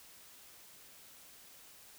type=silence; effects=white hiss -57 dBFS RMS until 1.98 s